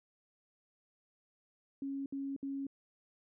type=tone bursts; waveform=sine; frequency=275.1 Hz; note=C#4; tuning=13 cents flat; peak=-36 dBFS; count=3; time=1.82-2.668 s; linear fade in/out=2 ms; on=240 ms; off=64 ms; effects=none